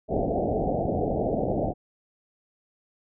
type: low-pass noise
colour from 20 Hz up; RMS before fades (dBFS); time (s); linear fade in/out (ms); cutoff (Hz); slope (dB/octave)
white; -26; 0.08-1.74; 50; 760; 96
effects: none